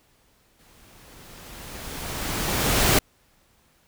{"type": "noise with exponential growth", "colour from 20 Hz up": "pink", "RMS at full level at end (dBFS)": -17, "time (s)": [0.59, 2.99], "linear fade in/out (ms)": 5, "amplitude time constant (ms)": 520, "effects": ["pink hiss -62 dBFS RMS until 3.87 s"]}